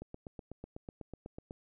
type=click train; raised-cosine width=2 ms; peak=-30 dBFS; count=13; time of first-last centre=0.02-1.509 s; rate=8.06 Hz; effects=none